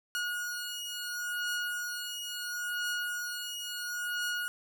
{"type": "beating tone pair", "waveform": "sawtooth", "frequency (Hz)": [1444, 1444.73], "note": ["F#6", "F#6"], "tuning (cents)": [-43, -42], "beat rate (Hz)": 0.73, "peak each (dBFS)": [-33, -33], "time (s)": [0.15, 4.48], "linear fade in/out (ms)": 0, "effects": []}